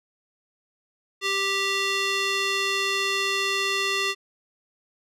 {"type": "tone with band-pass filter", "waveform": "square", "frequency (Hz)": 392.4, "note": "G4", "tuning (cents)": 2, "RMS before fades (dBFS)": -25, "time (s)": [1.21, 4.15], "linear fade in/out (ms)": 50, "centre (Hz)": 3200, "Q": 1.2, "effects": []}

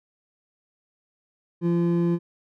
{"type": "tone pair together", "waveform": "triangle", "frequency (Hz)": [171.4, 342.8], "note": ["F3", "F4"], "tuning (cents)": [-32, -32], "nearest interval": "octave", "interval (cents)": 1200, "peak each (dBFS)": [-19, -22], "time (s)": [1.61, 2.19], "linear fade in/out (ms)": 50, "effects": []}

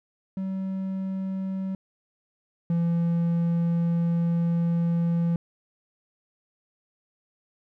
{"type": "tone pair in turn", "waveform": "triangle", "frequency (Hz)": [190.7, 169.4], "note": ["G3", "E3"], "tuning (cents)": [-47, 48], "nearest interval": "major second", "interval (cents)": 205, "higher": "first", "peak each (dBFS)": [-25, -19], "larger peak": "second", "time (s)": [[0.37, 1.75], [2.7, 5.36]], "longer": "second", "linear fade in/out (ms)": 2, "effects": []}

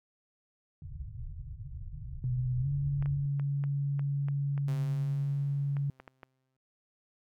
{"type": "low-pass noise", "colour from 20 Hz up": "pink", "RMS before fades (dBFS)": -41, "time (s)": [0.82, 3.26], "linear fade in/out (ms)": 2, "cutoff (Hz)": 150, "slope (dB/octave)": 96}
{"type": "tone with pitch glide", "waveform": "sine", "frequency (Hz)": [125.5, 140.87], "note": ["B2", "C#3"], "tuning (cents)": [28, 28], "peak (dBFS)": -28, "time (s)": [2.24, 5.9], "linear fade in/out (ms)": 2, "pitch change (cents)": 200, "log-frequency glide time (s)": [2.6, 2.67]}
{"type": "clicks", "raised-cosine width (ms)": 0.5, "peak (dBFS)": -31, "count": 11, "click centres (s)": [3.025, 3.059, 3.397, 3.639, 3.994, 4.285, 4.578, 5.768, 6, 6.078, 6.232]}
{"type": "tone with exponential decay", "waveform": "sawtooth", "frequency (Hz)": 130.81, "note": "C3", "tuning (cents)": 0, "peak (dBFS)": -36, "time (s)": [4.68, 6.57], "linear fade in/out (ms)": 2, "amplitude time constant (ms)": 410}
{"effects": []}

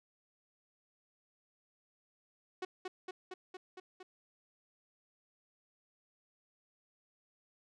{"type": "tone with echo", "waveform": "sawtooth", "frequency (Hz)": 370, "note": "F#4", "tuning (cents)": 0, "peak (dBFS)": -33, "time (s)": [2.62, 2.65], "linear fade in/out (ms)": 5, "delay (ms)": 230, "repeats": 6, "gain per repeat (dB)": -2, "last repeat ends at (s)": 4.03, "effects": ["low-pass 5000 Hz 12 dB/octave"]}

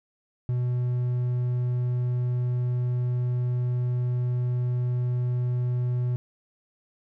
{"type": "tone", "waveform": "triangle", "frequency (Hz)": 123.47, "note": "B2", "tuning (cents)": 0, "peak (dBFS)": -21, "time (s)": [0.49, 6.16], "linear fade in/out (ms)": 0, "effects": []}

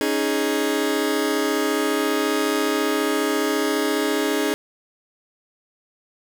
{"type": "chord", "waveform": "sawtooth", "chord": "C# suspended second", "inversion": "none", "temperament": "just", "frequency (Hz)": [277.2, 311.8, 415.8], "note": ["C#4", "D#4", "G#4"], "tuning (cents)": [0, 4, 2], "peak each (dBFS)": [-21, -20, -19], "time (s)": [0.01, 4.54], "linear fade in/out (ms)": 0, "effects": []}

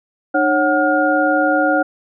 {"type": "tone cluster", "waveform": "sine", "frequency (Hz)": [303.1, 549, 742, 1421], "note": ["D#4", "C#5", "F#5", "F6"], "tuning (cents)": [-45, -17, 5, 30], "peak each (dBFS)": -18, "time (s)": [0.34, 1.83], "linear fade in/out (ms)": 10, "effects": []}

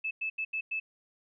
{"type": "tone bursts at uneven times", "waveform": "sine", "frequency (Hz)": 2615, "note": "E7", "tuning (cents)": -15, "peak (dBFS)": -30, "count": 5, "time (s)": [[0.04, 0.11], [0.21, 0.3], [0.38, 0.45], [0.53, 0.61], [0.71, 0.8]], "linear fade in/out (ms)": 10, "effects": []}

